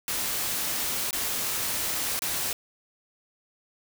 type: noise with dropouts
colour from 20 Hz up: white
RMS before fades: -29 dBFS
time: 0.08-2.53 s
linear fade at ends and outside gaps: 1 ms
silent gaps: 1.108-1.129 / 2.192-2.22 s
effects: none